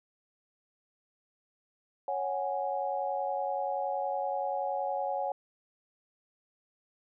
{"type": "chord", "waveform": "sine", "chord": "C# suspended fourth", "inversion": "none", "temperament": "equal", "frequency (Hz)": [554.4, 740, 830.6], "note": ["C#5", "F#5", "G#5"], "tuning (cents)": [0, 0, 0], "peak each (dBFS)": -34, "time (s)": [2.08, 5.32], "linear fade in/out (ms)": 2, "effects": []}